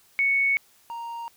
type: tone pair in turn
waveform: sine / triangle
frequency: 2217 / 932.1 Hz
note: C#7 / A#5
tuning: 0 / 0 cents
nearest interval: octave + minor third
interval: 1500 cents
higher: first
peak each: -19 / -30 dBFS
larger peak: first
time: 0.19-0.57 / 0.9-1.28 s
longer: neither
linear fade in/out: 0 ms
effects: white hiss -59 dBFS RMS until 1.36 s